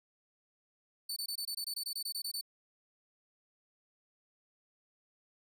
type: tone bursts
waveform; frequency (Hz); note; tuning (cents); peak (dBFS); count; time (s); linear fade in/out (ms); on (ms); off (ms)
sawtooth; 4511; C#8; +29; -33; 14; 1.09-2.412; 5; 74; 22
effects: none